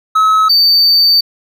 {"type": "tone pair in turn", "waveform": "triangle", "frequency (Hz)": [1287, 4586], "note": ["E6", "D8"], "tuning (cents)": [-42, -42], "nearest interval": "octave + minor seventh", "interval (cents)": 2200, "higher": "second", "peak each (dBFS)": -5, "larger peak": "neither", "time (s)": [[0.15, 0.49], [0.49, 1.21]], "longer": "second", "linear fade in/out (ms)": 10, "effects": []}